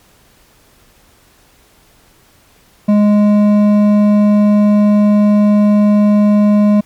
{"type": "tone with hard clipping", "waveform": "sine", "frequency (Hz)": 207.7, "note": "G#3", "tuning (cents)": 0, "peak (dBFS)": -8, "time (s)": [2.88, 6.81], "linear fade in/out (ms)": 10, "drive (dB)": 8, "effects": ["pink hiss -49 dBFS RMS until 6.85 s", "MP3 96 kbps"]}